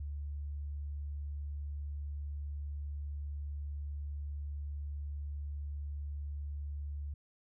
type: tone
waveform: sine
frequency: 72.4 Hz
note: D2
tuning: 24 cents flat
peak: -37 dBFS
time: 0-7.14 s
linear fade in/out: 5 ms
effects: none